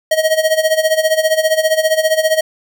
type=tone with tremolo; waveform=square; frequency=632 Hz; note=D#5; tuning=27 cents sharp; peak=-9 dBFS; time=0.11-2.41 s; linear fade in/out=5 ms; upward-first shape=sine; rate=15 Hz; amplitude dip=80%; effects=none